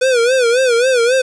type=tone with vibrato; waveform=square; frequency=493.9 Hz; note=B4; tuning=in tune; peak=-11 dBFS; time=0.01-1.22 s; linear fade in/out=10 ms; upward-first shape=sine; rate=3.7 Hz; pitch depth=120 cents each way; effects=resampled to 22050 Hz + 7-bit